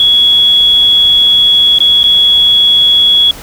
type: tone with dropouts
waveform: sine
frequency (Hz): 3357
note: G#7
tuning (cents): +18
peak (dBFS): -4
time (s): 0-3.31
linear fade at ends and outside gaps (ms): 2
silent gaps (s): 1.786-1.804 / 2.032-2.04
effects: pink hiss -30 dBFS RMS until 3.42 s